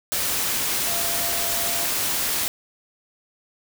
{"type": "tone in noise", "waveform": "sine", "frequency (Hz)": 683, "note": "F5", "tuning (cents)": -39, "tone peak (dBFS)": -33, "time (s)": [0.87, 1.85], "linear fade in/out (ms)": 0, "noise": "white", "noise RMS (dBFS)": -24, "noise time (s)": [0.12, 2.48], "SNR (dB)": -12, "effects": []}